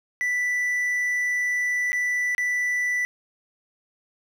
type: tone with dropouts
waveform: triangle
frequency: 1975.5 Hz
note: B6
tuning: in tune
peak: -20 dBFS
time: 0.21-3.05 s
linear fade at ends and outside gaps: 0 ms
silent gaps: 1.92-1.93 / 2.349-2.381 s
effects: none